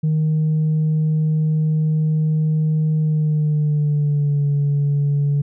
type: tone with pitch glide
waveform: sine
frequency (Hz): 155.56 to 143.48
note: D#3 to D3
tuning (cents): 0 to -40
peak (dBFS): -13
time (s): 0.03-5.42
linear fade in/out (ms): 10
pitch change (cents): -140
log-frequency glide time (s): 2.97-4.45
effects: tanh soft clip ceiling -13 dBFS